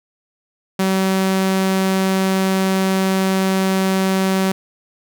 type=tone; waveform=sawtooth; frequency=190.5 Hz; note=G3; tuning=49 cents flat; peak=-11 dBFS; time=0.79-4.52 s; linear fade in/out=5 ms; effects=none